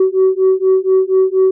sine beating tone pair, 375.9 / 380.1 Hz, F#4 / F#4, +27 / +47 cents, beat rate 4.2 Hz, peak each -11 dBFS, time 0-1.51 s, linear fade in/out 5 ms, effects tanh soft clip ceiling -5 dBFS

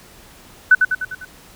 sine tone with echo, 1500 Hz, F#6, 23 cents sharp, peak -5 dBFS, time 0.71-0.75 s, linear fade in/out 5 ms, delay 100 ms, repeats 5, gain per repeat -5 dB, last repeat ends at 1.25 s, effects pink hiss -45 dBFS RMS until 1.55 s

